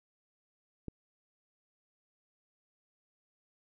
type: click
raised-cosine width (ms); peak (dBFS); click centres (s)
3; -26; 0.883
effects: none